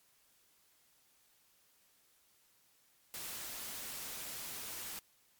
white noise, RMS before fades -44 dBFS, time 3.14-4.99 s, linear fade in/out 0 ms, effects white hiss -70 dBFS RMS until 5.39 s + MP3 96 kbps

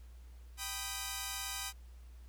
5% pulse chord, G augmented, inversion none, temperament equal, 784 / 987.8 / 1244.5 Hz, G5 / B5 / D#6, 0 / 0 / 0 cents, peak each -31 dBFS, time 0.57-1.73 s, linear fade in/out 50 ms, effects added 60 Hz sine -50 dBFS peak until 2.28 s + pink hiss -68 dBFS RMS until 2.28 s

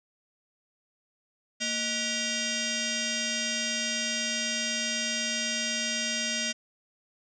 sine tone with frequency modulation, 1476 Hz, F#6, 5 cents flat, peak -27 dBFS, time 1.6-6.53 s, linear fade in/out 20 ms, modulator 854 Hz, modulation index 6.3, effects none

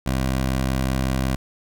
15% pulse tone, 65.41 Hz, C2, in tune, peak -14 dBFS, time 0.06-1.36 s, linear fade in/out 5 ms, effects none

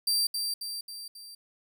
sawtooth tone with echo, 4699 Hz, D8, in tune, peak -21 dBFS, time 0.07-0.27 s, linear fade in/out 5 ms, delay 270 ms, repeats 4, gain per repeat -5 dB, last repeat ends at 1.35 s, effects none

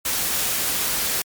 white noise, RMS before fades -23 dBFS, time 0.05-1.22 s, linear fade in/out 5 ms, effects MP3 96 kbps

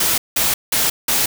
white noise bursts, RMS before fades -17 dBFS, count 4, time 0-1.26 s, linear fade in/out 5 ms, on 180 ms, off 180 ms, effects none

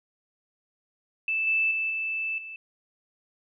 sine tone with level steps, 2637 Hz, E7, in tune, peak -24 / -21 / -25 / -27 / -37 dBFS, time 1.28-2.56 s, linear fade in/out 2 ms, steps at 1.47 / 1.71 / 1.9 / 2.38 s, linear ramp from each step 2 ms, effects none

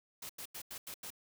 white noise bursts, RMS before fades -45 dBFS, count 6, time 0.22-1.104 s, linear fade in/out 5 ms, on 74 ms, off 88 ms, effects none

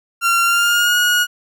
30% pulse tone with pitch glide, 1376 to 1447.8 Hz, F6 to F#6, -26 to -38 cents, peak -10 dBFS, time 0.21-1.27 s, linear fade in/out 50 ms, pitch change +88 cents, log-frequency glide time 0.43-0.97 s, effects none

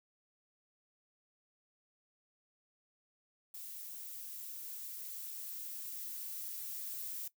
violet noise with level ramp, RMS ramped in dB -47 to -42 dBFS, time 3.54-7.28 s, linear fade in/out 5 ms, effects noise-tail reverb RT60 0.1 s tail -18 dB re dry

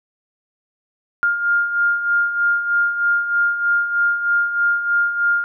sine beating tone pair, 1405 / 1408.2 Hz, F6 / F6, +10 / +14 cents, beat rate 3.2 Hz, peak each -23 / -16 dBFS, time 1.23-5.44 s, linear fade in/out 0 ms, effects none

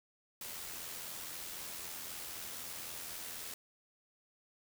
white noise with amplitude modulation, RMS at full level -43 dBFS, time 0.41-3.54 s, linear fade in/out 2 ms, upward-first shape sine, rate 83.9 Hz, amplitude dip 35%, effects none

